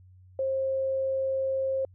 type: tone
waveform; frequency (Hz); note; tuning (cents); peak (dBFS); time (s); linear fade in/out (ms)
sine; 533; C5; +32; -25; 0.39-1.85; 2
effects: added 92 Hz sine -51 dBFS peak until 1.94 s